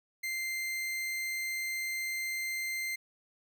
40% pulse tone, 2088 Hz, C7, 4 cents flat, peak -32 dBFS, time 0.23-2.96 s, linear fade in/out 10 ms, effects none

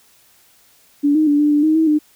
sine tone with pitch steps, 288.2 / 310.3 / 290.5 / 296.4 / 294.1 / 312.4 / 320.7 / 301.7 Hz, D4 / D#4 / D4 / D4 / D4 / D#4 / E4 / D4, -33 / -5 / -19 / +16 / +3 / +7 / -48 / +47 cents, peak -11 dBFS, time 1.03-1.99 s, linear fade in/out 20 ms, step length 120 ms, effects white hiss -53 dBFS RMS until 2.15 s

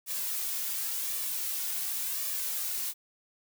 blue noise with flanger, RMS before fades -33 dBFS, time 0.06-2.94 s, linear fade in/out 50 ms, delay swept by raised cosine 1.7 to 2.8 ms, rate 0.91 Hz, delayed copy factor +0.5, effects none

